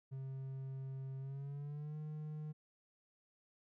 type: tone with pitch glide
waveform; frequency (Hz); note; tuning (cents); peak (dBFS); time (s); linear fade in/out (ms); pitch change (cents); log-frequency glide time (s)
triangle; 133.7 to 152.7; C3 to D#3; +38 to -32; -40; 0.11-2.53; 20; +230; 1.19-1.97
effects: none